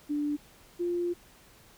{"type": "tone pair in turn", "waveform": "sine", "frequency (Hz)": [293.7, 349.3], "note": ["D4", "F4"], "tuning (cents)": [0, 0], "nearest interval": "minor third", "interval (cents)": 300, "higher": "second", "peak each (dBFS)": -27, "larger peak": "neither", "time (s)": [[0.09, 0.37], [0.79, 1.14]], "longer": "second", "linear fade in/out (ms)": 20, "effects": ["pink hiss -57 dBFS RMS until 1.77 s"]}